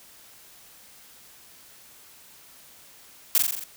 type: noise with echo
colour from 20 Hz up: blue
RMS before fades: -18 dBFS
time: 3.35-3.38 s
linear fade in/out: 0 ms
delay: 43 ms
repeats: 6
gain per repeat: -3 dB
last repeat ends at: 3.638 s
effects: white hiss -51 dBFS RMS until 3.76 s